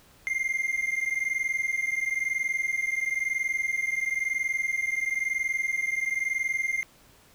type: tone pair together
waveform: triangle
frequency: 2093 / 2114 Hz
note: C7 / C7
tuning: 0 / +17 cents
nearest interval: unison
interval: 17 cents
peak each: -27 dBFS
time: 0.27-6.83 s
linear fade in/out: 0 ms
effects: pink hiss -57 dBFS RMS until 7.34 s